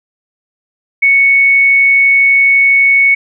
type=tone; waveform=sine; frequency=2217 Hz; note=C#7; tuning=in tune; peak=-5 dBFS; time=1.02-3.15 s; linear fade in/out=10 ms; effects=none